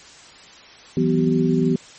sine tone cluster, 165.8 / 188.6 / 247.6 / 383.2 Hz, E3 / F#3 / B3 / G4, +10 / +33 / +5 / -39 cents, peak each -20 / -25 / -19 / -22 dBFS, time 0.97-1.76 s, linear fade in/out 2 ms, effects white hiss -44 dBFS RMS until 1.98 s + MP3 32 kbps

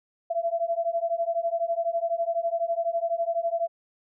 sine beating tone pair, 668 / 680 Hz, E5 / F5, +23 / -46 cents, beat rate 12 Hz, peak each -27 dBFS, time 0.3-3.68 s, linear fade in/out 10 ms, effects none

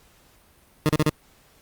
20% pulse tone bursts, 153.3 Hz, D#3, 25 cents flat, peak -12 dBFS, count 4, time 0.86-1.096 s, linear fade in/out 0 ms, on 32 ms, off 36 ms, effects pink hiss -57 dBFS RMS until 1.61 s + Opus 48 kbps

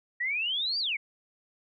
sine exponential two-way sweep, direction up then down, 1878 to 4823 to 2107 Hz, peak -27 dBFS, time 0.2-0.97 s, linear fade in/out 10 ms, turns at 0.79 s, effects none

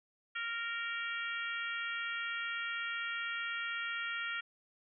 harmonic tone, 464.2 Hz, A#4, 7 cents flat, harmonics 3 / 4 / 5 / 6 / 7, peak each -39 / -41 / -43 / -45 / -46 dBFS, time 0.35-4.41 s, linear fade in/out 10 ms, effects none

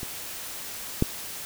clicks, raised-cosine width 3 ms, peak -22 / -7 dBFS, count 2, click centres 0.031 / 1.024 s, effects white hiss -37 dBFS RMS until 1.45 s

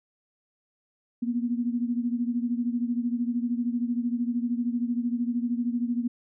sine beating tone pair, 236.7 / 249.7 Hz, A#3 / B3, +27 / +19 cents, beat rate 13 Hz, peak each -26 / -30 dBFS, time 1.22-6.08 s, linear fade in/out 10 ms, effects none

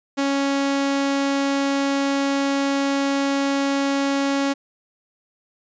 sawtooth tone, 277.2 Hz, C#4, in tune, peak -15 dBFS, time 0.17-4.54 s, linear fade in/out 20 ms, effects resampled to 16000 Hz

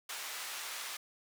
pink band-pass noise, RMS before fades -42 dBFS, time 0.09-0.97 s, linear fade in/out 5 ms, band 1200 to 15000 Hz, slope 12 dB/octave, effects none

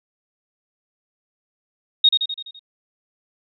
sine tone with echo, 3732 Hz, A#7, 1 cent sharp, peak -9 dBFS, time 2.04-2.09 s, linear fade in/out 5 ms, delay 84 ms, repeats 6, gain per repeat -5 dB, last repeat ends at 2.594 s, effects none

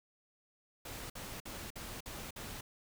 pink noise bursts, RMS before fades -45 dBFS, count 6, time 0.85-2.61 s, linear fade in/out 5 ms, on 250 ms, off 52 ms, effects none

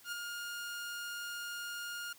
sawtooth tone with ADSR envelope, 1417 Hz, F6, 25 cents sharp, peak -32 dBFS, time 0.04-2.13 s, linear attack 83 ms, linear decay 7 ms, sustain -4 dB, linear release 5 ms, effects white hiss -60 dBFS RMS until 2.18 s + high-pass 60 Hz 12 dB/octave

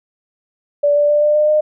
sine tone with pitch steps, 580 / 585.7 / 591.5 / 597.3 / 603.2 / 609.2 Hz, D5 / D5 / D5 / D5 / D5 / D#5, -22 / -5 / +12 / +29 / +46 / -37 cents, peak -10 dBFS, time 0.83-1.61 s, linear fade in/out 10 ms, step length 130 ms, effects none

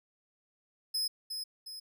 40% pulse tone with echo, 5100 Hz, D#8, 42 cents sharp, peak -29 dBFS, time 0.94-1.08 s, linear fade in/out 10 ms, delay 360 ms, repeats 2, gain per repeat -6 dB, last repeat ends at 1.8 s, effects none

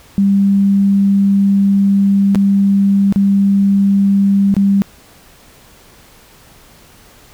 sine tone with dropouts, 198 Hz, G3, 18 cents sharp, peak -8 dBFS, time 0.18-4.82 s, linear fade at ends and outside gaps 0 ms, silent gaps 2.348-2.356 / 3.125-3.16 / 4.541-4.566 s, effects pink hiss -44 dBFS RMS until 7.33 s

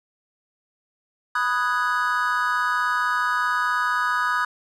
triangle chord, G# minor seventh, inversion first, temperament equal, 987.8 / 1244.5 / 1480 / 1661.2 Hz, B5 / D#6 / F#6 / G#6, 0 / 0 / 0 / 0 cents, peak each -25 / -22 / -24 / -26 dBFS, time 1.35-4.45 s, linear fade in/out 5 ms, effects none

